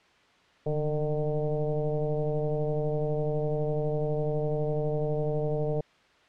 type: tone with frequency modulation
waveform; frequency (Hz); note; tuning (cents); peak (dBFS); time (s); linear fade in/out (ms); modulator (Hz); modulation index
sine; 300; D4; +37; -25; 0.66-5.81; 5; 153; 2.1
effects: white hiss -60 dBFS RMS until 6.28 s + low-pass 3000 Hz 12 dB/octave